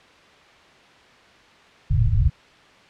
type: low-pass noise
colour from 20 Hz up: white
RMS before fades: -18 dBFS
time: 1.9-2.3 s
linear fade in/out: 10 ms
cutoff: 140 Hz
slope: 96 dB/octave
effects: white hiss -50 dBFS RMS until 2.89 s + low-pass 3000 Hz 12 dB/octave